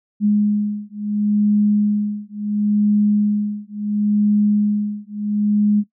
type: beating tone pair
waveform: sine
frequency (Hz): 207.7 / 208.42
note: G#3 / G#3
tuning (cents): 0 / +6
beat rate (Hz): 0.72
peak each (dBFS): -18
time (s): 0.2-5.84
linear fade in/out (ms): 50
effects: noise-tail reverb RT60 0.1 s tail -17 dB re dry